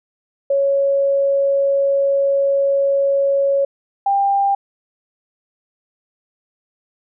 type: tone pair in turn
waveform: sine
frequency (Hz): 554.4 / 795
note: C#5 / G5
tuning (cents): 0 / +24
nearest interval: tritone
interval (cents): 624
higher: second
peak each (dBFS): -13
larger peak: neither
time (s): 0.5-3.65 / 4.06-4.55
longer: first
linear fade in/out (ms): 5
effects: none